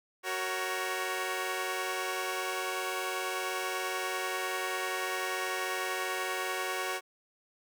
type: chord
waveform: 10% pulse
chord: F# major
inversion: none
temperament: equal with one note detuned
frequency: 373 / 466.2 / 554.4 Hz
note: F#4 / A#4 / C#5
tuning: +14 / 0 / 0 cents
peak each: -26 / -31 / -29 dBFS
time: 0.23-7.01 s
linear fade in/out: 50 ms
effects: none